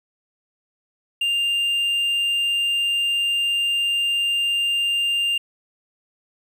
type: tone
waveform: triangle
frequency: 2797 Hz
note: F7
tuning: 2 cents sharp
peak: -17 dBFS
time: 1.21-5.38 s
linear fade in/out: 5 ms
effects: 9-bit